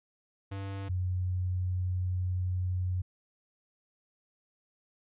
square / sine tone pair in turn, 98 / 91.18 Hz, G2 / F#2, 0 / -25 cents, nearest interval minor second, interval 125 cents, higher first, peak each -36 / -28 dBFS, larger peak second, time 0.51-0.89 / 0.89-3.02 s, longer second, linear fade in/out 10 ms, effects resampled to 8000 Hz

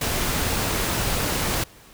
pink noise, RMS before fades -24 dBFS, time 0.01-1.64 s, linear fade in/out 5 ms, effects pink hiss -49 dBFS RMS until 1.93 s

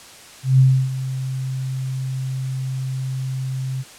sine tone with ADSR envelope, 131.4 Hz, C3, 8 cents sharp, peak -8 dBFS, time 0.43-3.84 s, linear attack 160 ms, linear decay 300 ms, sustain -14 dB, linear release 35 ms, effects white hiss -42 dBFS RMS until 3.98 s + low-pass 9000 Hz 12 dB/octave

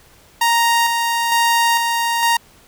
sawtooth tone with tremolo, 932.3 Hz, A#5, in tune, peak -9 dBFS, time 0.41-2.37 s, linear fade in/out 5 ms, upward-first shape square, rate 1.1 Hz, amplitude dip 35%, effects pink hiss -49 dBFS RMS until 2.67 s

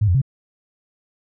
sine tone with pitch steps, 105.5 / 88.5 / 134.3 Hz, G#2 / F2 / C3, +28 / +23 / +46 cents, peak -13 dBFS, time 0.01-0.217 s, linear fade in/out 10 ms, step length 69 ms, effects none

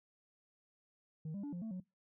sine tone with pitch steps, 156.9 / 200 / 288.5 / 175.9 / 222.6 / 183.5 Hz, D#3 / G3 / D4 / F3 / A3 / F#3, +15 / +35 / -31 / +13 / +20 / -14 cents, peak -37 dBFS, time 1.25-1.802 s, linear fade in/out 5 ms, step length 92 ms, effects noise-tail reverb RT60 0.2 s tail -23 dB re dry + tanh soft clip ceiling -39 dBFS

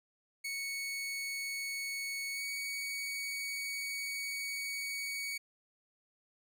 sawtooth tone with pitch glide, 2217 to 2244 Hz, C#7 to C#7, 0 to +21 cents, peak -33 dBFS, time 0.44-5.38 s, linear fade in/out 10 ms, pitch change +21 cents, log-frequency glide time 2.33-2.43 s, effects none

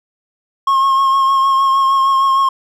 triangle tone with vibrato, 1080 Hz, C#6, 45 cents flat, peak -8 dBFS, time 0.67-2.49 s, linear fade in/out 5 ms, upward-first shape triangle, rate 6.5 Hz, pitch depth 28 cents each way, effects none

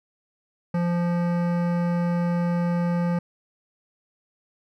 sine tone with hard clipping, 173.5 Hz, F3, 11 cents flat, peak -23 dBFS, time 0.74-3.19 s, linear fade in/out 5 ms, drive 16 dB, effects none

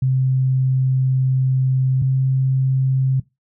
sine tone pair in turn, 130.81 / 132.18 Hz, C3 / C3, 0 / +18 cents, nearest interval unison, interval 18 cents, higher second, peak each -14 dBFS, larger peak neither, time 0.02-2.02 / 2.02-3.2 s, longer first, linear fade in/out 5 ms, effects noise-tail reverb RT60 0.2 s tail -20 dB re dry

